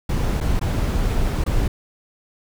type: noise with dropouts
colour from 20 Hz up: brown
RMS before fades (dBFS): -20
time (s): 0.09-1.68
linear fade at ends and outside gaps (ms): 5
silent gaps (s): 0.404-0.41 / 0.595-0.612 / 1.44-1.462
effects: none